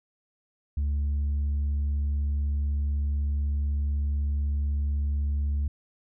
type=tone; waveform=sine; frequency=72 Hz; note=D2; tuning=34 cents flat; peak=-21 dBFS; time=0.77-5.68 s; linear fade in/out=5 ms; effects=tanh soft clip ceiling -23 dBFS